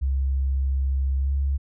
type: tone with pitch glide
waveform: sine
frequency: 67.2 to 69.05 Hz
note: C2 to C#2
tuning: +47 to -6 cents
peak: -20 dBFS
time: 0.01-1.58 s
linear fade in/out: 20 ms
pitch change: +47 cents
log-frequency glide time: 1.18-1.32 s
effects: none